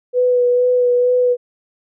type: tone with vibrato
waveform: sine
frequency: 493.9 Hz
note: B4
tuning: in tune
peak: -11 dBFS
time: 0.13-1.37 s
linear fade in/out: 50 ms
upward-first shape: sine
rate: 2.2 Hz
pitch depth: 17 cents each way
effects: none